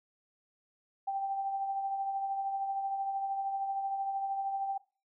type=tone with tremolo; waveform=sine; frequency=784 Hz; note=G5; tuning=in tune; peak=-29 dBFS; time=1.07-4.78 s; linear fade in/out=10 ms; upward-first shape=triangle; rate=13 Hz; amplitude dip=45%; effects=noise-tail reverb RT60 0.3 s tail -18 dB re dry